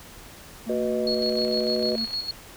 triangle tone with pitch glide, 227.3 to 225.7 Hz, A#3 to A3, -43 to +44 cents, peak -27 dBFS, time 0.66-2.06 s, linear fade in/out 20 ms, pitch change -13 cents, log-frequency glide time 0.87-1.57 s
sine chord, B major, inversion second, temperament just, 370.4 / 493.9 / 617.4 Hz, F#4 / B4 / D#5, +2 / 0 / -14 cents, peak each -28 / -28 / -28 dBFS, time 0.69-1.96 s, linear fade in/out 5 ms
sine tone with tremolo, 4327 Hz, C#8, 43 cents flat, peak -25 dBFS, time 1.07-2.31 s, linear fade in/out 2 ms, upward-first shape square, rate 6.6 Hz, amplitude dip 60%
click train, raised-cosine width 0.3 ms, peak -27 dBFS, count 30, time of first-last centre 1.23-2.139 s, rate 31.9 Hz
effects pink hiss -45 dBFS RMS until 2.56 s

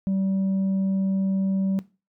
sine tone, 192.6 Hz, G3, 30 cents flat, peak -18 dBFS, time 0.07-1.79 s, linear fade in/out 0 ms, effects noise-tail reverb RT60 0.3 s tail -21 dB re dry + tanh soft clip ceiling -20 dBFS

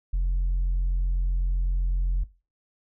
sine tone, 43.92 Hz, F1, 11 cents sharp, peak -19 dBFS, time 0.13-2.24 s, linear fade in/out 10 ms, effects noise-tail reverb RT60 0.3 s tail -19 dB re dry + tanh soft clip ceiling -20 dBFS

